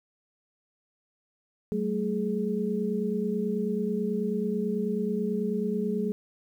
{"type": "tone cluster", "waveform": "sine", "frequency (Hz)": [190.2, 219.4, 420.7], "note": ["F#3", "A3", "G#4"], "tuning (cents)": [48, -5, 22], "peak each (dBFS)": -30, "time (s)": [1.72, 6.12], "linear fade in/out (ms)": 0, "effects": ["10-bit"]}